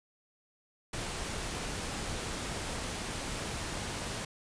pink noise, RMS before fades -37 dBFS, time 0.93-4.25 s, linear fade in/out 5 ms, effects resampled to 22050 Hz

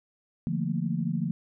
sine chord, Bb major seventh, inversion first, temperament equal with one note detuned, 146.83 / 171.91 / 220 / 233.1 Hz, D3 / F3 / A3 / Bb3, 0 / -27 / 0 / 0 cents, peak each -32 / -29 / -33 / -34 dBFS, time 0.47-1.31 s, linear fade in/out 0 ms, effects none

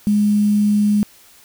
sine tone with quantisation, 207.7 Hz, G#3, in tune, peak -12 dBFS, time 0.07-1.03 s, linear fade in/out 0 ms, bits 6, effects white hiss -48 dBFS RMS until 1.44 s

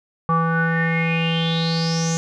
square tone with low-pass filter sweep, 164.7 Hz, E3, 1 cent flat, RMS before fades -20 dBFS, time 0.29-2.17 s, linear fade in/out 0 ms, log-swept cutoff 1100 to 6700 Hz, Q 9.6, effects none

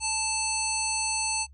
harmonic tone, 880 Hz, A5, in tune, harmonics 1 / 3 / 5 / 7 / 9 / 10, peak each -33 / -33 / -33 / -33 / -33 / -33 dBFS, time 0-1.47 s, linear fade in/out 50 ms, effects noise-tail reverb RT60 0.1 s tail -23 dB re dry + added 69 Hz sine -48 dBFS peak until 1.53 s

